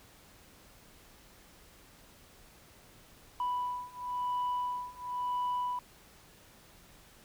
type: beating tone pair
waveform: sine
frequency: 987.8 / 988.77 Hz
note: B5 / B5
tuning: 0 / +2 cents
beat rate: 0.97 Hz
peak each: -34 / -33 dBFS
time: 3.4-5.79 s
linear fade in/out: 2 ms
effects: tanh soft clip ceiling -28 dBFS + pink hiss -58 dBFS RMS until 7.24 s